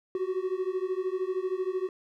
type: beating tone pair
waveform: triangle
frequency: 366.6 / 379.6 Hz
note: F#4 / F#4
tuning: -16 / +44 cents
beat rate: 13 Hz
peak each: -29 dBFS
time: 0.15-1.89 s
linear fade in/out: 2 ms
effects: none